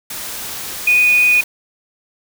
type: tone in noise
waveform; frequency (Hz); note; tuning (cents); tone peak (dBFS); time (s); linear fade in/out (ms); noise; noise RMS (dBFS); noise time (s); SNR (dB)
sine; 2474; D#7; -10; -9; 0.87-1.41; 5; white; -27; 0.1-1.44; +15
effects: none